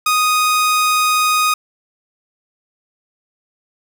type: tone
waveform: sawtooth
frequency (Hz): 1244.5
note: D#6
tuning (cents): 0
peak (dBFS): -9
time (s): 0.06-1.54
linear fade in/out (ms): 5
effects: none